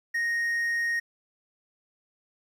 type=tone; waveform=triangle; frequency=1864.7 Hz; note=A#6; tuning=in tune; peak=-23 dBFS; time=0.14-1 s; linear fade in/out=10 ms; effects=10-bit